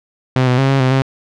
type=tone with pitch steps; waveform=sawtooth; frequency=129 / 125.3 / 134.8 / 136.2 / 129.3 / 133.6 Hz; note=C3 / B2 / C#3 / C#3 / C3 / C3; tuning=-24 / +25 / -48 / -30 / -20 / +36 cents; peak=-7 dBFS; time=0.36-1.02 s; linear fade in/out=2 ms; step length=110 ms; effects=low-pass 4000 Hz 12 dB/octave